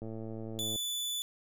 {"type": "click train", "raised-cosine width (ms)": 2, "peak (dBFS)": -29, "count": 83, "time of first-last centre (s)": [0.02, 0.759], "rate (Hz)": 111}
{"type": "tone", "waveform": "sawtooth", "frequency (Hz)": 3478, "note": "A7", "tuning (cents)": -21, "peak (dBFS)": -30, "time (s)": [0.59, 1.22], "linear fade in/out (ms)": 0}
{"effects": []}